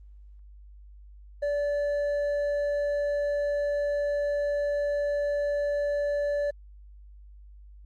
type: tone with hard clipping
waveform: sine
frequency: 579 Hz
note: D5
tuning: 25 cents flat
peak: -26 dBFS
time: 1.42-6.51 s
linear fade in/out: 10 ms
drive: 4 dB
effects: added 50 Hz sine -46 dBFS peak until 7.85 s + Opus 24 kbps